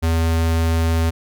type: tone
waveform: square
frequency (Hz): 82.1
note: E2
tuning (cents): -6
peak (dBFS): -16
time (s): 0.02-1.11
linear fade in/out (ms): 20
effects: none